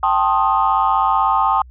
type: chord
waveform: sine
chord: A half-diminished seventh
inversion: third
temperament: equal with one note detuned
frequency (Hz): 784 / 880 / 1061.7 / 1244.5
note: G5 / A5 / C6 / Eb6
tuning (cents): 0 / 0 / +25 / 0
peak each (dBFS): -18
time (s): 0.03-1.62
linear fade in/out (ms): 2
effects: tanh soft clip ceiling -5 dBFS + added 62 Hz sine -38 dBFS peak until 1.7 s